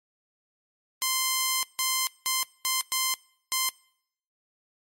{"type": "tone bursts at uneven times", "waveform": "5% pulse", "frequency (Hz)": 1041, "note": "C6", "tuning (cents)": -9, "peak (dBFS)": -12, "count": 6, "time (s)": [[1.02, 1.63], [1.79, 2.07], [2.26, 2.43], [2.65, 2.81], [2.92, 3.14], [3.52, 3.69]], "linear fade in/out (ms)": 0, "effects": ["noise-tail reverb RT60 0.7 s tail -25 dB re dry", "MP3 64 kbps"]}